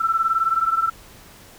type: beating tone pair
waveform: sine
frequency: 1329 / 1348 Hz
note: E6 / E6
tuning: +14 / +38 cents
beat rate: 19 Hz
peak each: -19 / -22 dBFS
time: 0-0.9 s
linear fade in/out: 10 ms
effects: pink hiss -46 dBFS RMS until 1.58 s